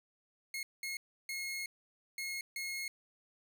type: tone bursts at uneven times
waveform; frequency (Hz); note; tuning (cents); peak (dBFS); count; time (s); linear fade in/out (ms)
sawtooth; 2161; C#7; -45; -34; 5; 0.54-0.63 / 0.83-0.97 / 1.29-1.66 / 2.18-2.41 / 2.56-2.88; 2
effects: none